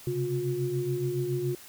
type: tone cluster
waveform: sine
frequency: 130.4 / 137.5 / 357.5 Hz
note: C3 / C#3 / F4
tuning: -5 / -14 / +41 cents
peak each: -34 / -32 / -29 dBFS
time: 0.07-1.55 s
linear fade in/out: 2 ms
effects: white hiss -49 dBFS RMS until 1.68 s